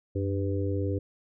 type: harmonic tone with a mistuned harmonic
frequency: 99 Hz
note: G2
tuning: 18 cents sharp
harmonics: 1 / 3 / 4 / 5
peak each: -28 / -33 / -34 / -35 dBFS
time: 0.15-0.99 s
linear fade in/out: 10 ms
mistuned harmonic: 1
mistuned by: -82 cents
effects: none